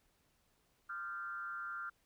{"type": "tone with frequency modulation", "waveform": "sine", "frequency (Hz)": 1385, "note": "F6", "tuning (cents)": -15, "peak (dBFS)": -40, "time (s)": [0.89, 1.9], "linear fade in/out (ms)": 10, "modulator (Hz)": 174, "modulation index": 0.75, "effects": ["pink hiss -75 dBFS RMS until 2.05 s"]}